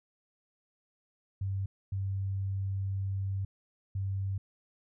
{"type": "tone bursts at uneven times", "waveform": "sine", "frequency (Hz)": 97.2, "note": "G2", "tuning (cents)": -14, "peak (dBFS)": -30, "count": 3, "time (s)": [[1.41, 1.66], [1.92, 3.45], [3.95, 4.38]], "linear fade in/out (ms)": 5, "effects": []}